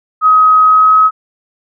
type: tone with pitch glide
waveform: sine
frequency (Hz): 1265 to 1276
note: D#6 to D#6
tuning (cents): +28 to +43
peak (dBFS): -4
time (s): 0.21-1.11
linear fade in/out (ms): 50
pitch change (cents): +15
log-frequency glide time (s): 0.65-0.96
effects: none